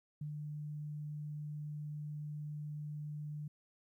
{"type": "tone with ADSR envelope", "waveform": "sine", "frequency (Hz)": 149.4, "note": "D3", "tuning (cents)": 30, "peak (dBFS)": -38, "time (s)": [0.21, 3.48], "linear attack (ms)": 5, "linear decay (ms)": 99, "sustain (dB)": -2, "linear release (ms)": 6, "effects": ["13-bit"]}